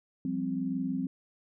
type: chord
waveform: sine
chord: F suspended second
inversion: none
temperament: equal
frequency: 174.61 / 196 / 261.6 Hz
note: F3 / G3 / C4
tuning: 0 / 0 / 0 cents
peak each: -36 / -35 / -31 dBFS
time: 0.25-1.07 s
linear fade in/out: 2 ms
effects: none